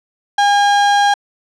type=tone; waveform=35% pulse; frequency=812 Hz; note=G#5; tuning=39 cents flat; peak=-8 dBFS; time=0.38-1.14 s; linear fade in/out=5 ms; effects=low-pass 5000 Hz 12 dB/octave